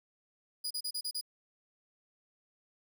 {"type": "tone bursts", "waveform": "sawtooth", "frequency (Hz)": 4914, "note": "D#8", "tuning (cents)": -22, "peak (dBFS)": -31, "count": 6, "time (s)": [0.64, 1.212], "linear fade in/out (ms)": 10, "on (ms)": 67, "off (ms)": 34, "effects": []}